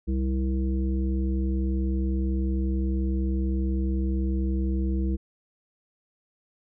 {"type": "harmonic tone with a mistuned harmonic", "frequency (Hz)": 65.41, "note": "C2", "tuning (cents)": 0, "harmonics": [1, 3, 5, 7], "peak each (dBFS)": [-24, -30, -32, -43], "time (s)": [0.07, 5.17], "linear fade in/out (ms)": 20, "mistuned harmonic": 7, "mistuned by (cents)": 37, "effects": []}